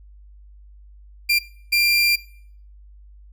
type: tone bursts at uneven times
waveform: 30% pulse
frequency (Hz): 2381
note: D7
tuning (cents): +23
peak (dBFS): -13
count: 2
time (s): 1.29-1.39 / 1.72-2.16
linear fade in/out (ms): 10
effects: noise-tail reverb RT60 0.6 s tail -21 dB re dry + added 50 Hz sine -43 dBFS peak until 3.32 s